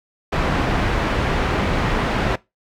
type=low-pass noise; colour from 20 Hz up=pink; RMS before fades=-20 dBFS; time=0.32-2.36 s; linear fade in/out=10 ms; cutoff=2300 Hz; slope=12 dB/octave; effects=noise-tail reverb RT60 0.2 s tail -20 dB re dry